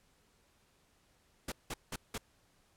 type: noise bursts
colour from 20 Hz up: pink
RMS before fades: -39 dBFS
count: 4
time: 1.48-2.18 s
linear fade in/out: 5 ms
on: 40 ms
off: 180 ms
effects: pink hiss -70 dBFS RMS until 2.76 s + low-pass 12000 Hz 12 dB/octave